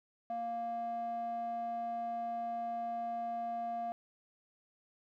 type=tone with band-pass filter; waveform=square; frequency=233.3 Hz; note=A#3; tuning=2 cents sharp; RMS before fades=-38 dBFS; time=0.3-3.92 s; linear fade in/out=0 ms; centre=650 Hz; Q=8; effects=none